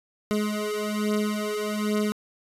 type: beating tone pair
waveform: 25% pulse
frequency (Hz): 210 / 211.2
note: G#3 / G#3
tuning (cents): +19 / +29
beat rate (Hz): 1.2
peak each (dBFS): -24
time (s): 0.31-2.12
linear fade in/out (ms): 0
effects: resampled to 32000 Hz